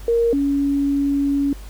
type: tone pair in turn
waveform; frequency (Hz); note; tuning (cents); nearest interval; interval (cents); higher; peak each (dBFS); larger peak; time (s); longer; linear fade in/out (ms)
sine; 466.2 / 281.1; A#4 / C#4; 0 / +24; major sixth; 876; first; -14 / -16; first; 0.08-0.33 / 0.33-1.53; second; 2
effects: added 50 Hz sine -33 dBFS peak until 1.69 s + pink hiss -45 dBFS RMS until 1.69 s